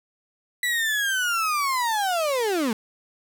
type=linear sweep; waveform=35% pulse; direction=down; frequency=1975.5 to 207.7 Hz; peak=-20 dBFS; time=0.63-2.73 s; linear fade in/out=2 ms; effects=none